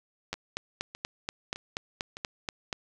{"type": "two click trains", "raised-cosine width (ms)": 0.2, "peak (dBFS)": [-14, -23], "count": [11, 4], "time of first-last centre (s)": [[0.33, 2.728], [0.34, 2.169]], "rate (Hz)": [4.17, 1.64], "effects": []}